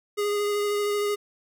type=tone with vibrato; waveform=square; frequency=412 Hz; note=G#4; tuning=14 cents flat; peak=-24 dBFS; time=0.17-1.16 s; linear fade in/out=20 ms; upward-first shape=sine; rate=13 Hz; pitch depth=13 cents each way; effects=none